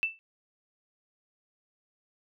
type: tone with exponential decay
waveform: sine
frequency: 2656 Hz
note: E7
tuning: 12 cents sharp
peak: -21 dBFS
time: 0.03-0.19 s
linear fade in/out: 0 ms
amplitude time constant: 34 ms
effects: none